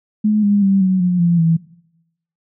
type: tone with pitch steps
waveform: sine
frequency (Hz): 212.5 / 203.6 / 195.09 / 186.93 / 179.1 / 171.61 / 164.43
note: G#3 / G#3 / G3 / F#3 / F3 / F3 / E3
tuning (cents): +40 / -34 / -8 / +18 / +44 / -30 / -4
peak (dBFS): -11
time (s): 0.24-1.57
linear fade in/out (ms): 10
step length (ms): 190
effects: noise-tail reverb RT60 0.8 s tail -19 dB re dry